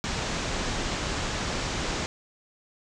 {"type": "low-pass noise", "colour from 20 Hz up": "pink", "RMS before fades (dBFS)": -30, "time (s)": [0.04, 2.06], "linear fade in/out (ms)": 0, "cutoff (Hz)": 7500, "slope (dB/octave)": 48, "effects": []}